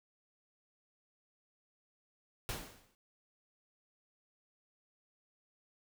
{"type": "noise with exponential decay", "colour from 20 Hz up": "pink", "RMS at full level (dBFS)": -37, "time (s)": [2.49, 2.95], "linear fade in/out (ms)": 0, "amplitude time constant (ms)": 100, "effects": []}